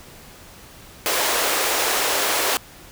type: high-pass noise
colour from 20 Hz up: pink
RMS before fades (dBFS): -21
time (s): 1.06-2.57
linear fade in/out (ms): 0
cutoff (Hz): 400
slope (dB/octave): 24
effects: pink hiss -44 dBFS RMS until 2.91 s